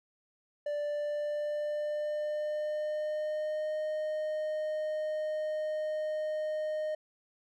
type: tone with pitch glide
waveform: triangle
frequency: 587.3 to 616.1 Hz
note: D5 to D#5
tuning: 0 to -17 cents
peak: -29 dBFS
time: 0.66-6.95 s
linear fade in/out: 5 ms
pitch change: +83 cents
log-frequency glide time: 0.79-3.76 s
effects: none